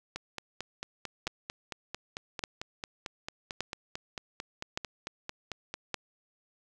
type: two click trains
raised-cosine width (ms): 0.2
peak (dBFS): -14 / -19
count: 5 / 26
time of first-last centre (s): 1.27-5.943 / 0.16-5.74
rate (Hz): 0.856 / 4.48
effects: none